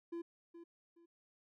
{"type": "tone with echo", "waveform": "triangle", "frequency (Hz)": 339, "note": "E4", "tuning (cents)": 49, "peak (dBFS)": -38, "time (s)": [0.12, 0.22], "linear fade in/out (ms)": 10, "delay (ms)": 420, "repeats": 2, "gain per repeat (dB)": -11, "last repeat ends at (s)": 1.06, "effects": []}